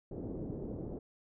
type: low-pass noise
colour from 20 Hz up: white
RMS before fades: -41 dBFS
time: 0.11-0.99 s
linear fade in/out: 5 ms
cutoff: 430 Hz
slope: 24 dB/octave
effects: none